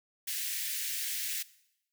white high-pass noise, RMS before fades -35 dBFS, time 0.27-1.43 s, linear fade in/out 10 ms, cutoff 1700 Hz, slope 48 dB/octave, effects noise-tail reverb RT60 0.8 s tail -19 dB re dry

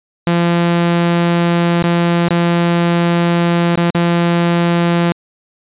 sawtooth tone with dropouts, 171.5 Hz, F3, 31 cents flat, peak -7 dBFS, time 0.27-5.12 s, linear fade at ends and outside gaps 0 ms, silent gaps 1.824-1.84 / 2.284-2.307 / 3.755-3.775 / 3.904-3.948 s, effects resampled to 8000 Hz

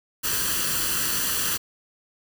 white noise with comb filter, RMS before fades -25 dBFS, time 0.23-1.58 s, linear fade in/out 20 ms, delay 0.67 ms, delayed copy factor +0.65, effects none

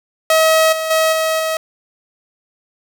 sawtooth tone with level steps, 639 Hz, D#5, 46 cents sharp, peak -6 / -15 / -8 / -11 / -13 dBFS, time 0.3-1.57 s, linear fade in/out 2 ms, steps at 0.72 / 0.9 / 1.12 / 1.39 s, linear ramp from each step 10 ms, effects none

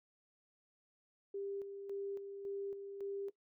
sine tone with tremolo, 397.4 Hz, G4, 24 cents sharp, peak -39 dBFS, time 1.34-3.3 s, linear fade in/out 5 ms, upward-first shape square, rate 1.8 Hz, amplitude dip 50%, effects noise-tail reverb RT60 0.1 s tail -17 dB re dry

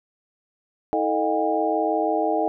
sine tone cluster, 320.7 / 439.9 / 619 / 718 / 804 Hz, E4 / A4 / D#5 / F5 / G5, -48 / 0 / -9 / +48 / +44 cents, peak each -26 dBFS, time 0.93-2.48 s, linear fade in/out 0 ms, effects none

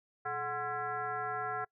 sine tone with frequency modulation, 1046.5 Hz, C6, in tune, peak -33 dBFS, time 0.25-1.65 s, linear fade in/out 10 ms, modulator 309 Hz, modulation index 1.9, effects noise-tail reverb RT60 0.1 s tail -24 dB re dry

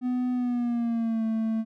triangle tone with pitch glide, 249.8 to 222.5 Hz, B3 to A3, +20 to +20 cents, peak -22 dBFS, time 0.01-1.65 s, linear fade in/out 50 ms, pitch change -200 cents, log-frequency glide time 0.33-1.24 s, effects none

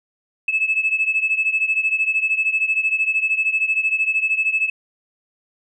sine beating tone pair, 2600 / 2613 Hz, E7 / E7, -24 / -16 cents, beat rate 13 Hz, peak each -18 / -21 dBFS, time 0.48-4.7 s, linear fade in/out 5 ms, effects tanh soft clip ceiling -9 dBFS

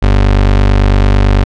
30% pulse tone, 49 Hz, G1, in tune, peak -3 dBFS, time 0.02-1.44 s, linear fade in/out 10 ms, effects low-pass 4000 Hz 12 dB/octave

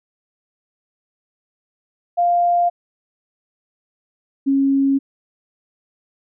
sine tone pair in turn, 698.5 / 273.8 Hz, F5 / C#4, 0 / -21 cents, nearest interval octave + major third, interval 1621 cents, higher first, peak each -13 dBFS, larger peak neither, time 2.17-2.7 / 4.46-4.99 s, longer neither, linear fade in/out 20 ms, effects none

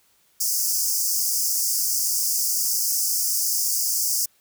pink high-pass noise, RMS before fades -23 dBFS, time 0.4-4.26 s, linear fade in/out 10 ms, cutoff 4900 Hz, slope 96 dB/octave, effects white hiss -62 dBFS RMS until 4.4 s

